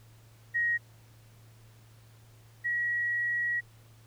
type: tone pair in turn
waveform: sine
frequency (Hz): 1886 / 1913.4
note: A#6 / A#6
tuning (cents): +20 / +45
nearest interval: unison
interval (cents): 25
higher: second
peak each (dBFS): -25 / -27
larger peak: first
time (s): 0.54-0.78 / 2.64-3.61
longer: second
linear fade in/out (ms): 20
effects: added 112 Hz sine -54 dBFS peak until 4.06 s + pink hiss -62 dBFS RMS until 4.06 s